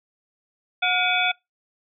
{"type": "tone cluster", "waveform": "sine", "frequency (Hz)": [727, 1433, 2276, 2528, 3454], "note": ["F#5", "F6", "C#7", "D#7", "A7"], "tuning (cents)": [-31, 44, 45, 27, -33], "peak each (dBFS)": -25, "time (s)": [0.82, 1.32], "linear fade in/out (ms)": 10, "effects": ["noise-tail reverb RT60 0.2 s tail -25 dB re dry"]}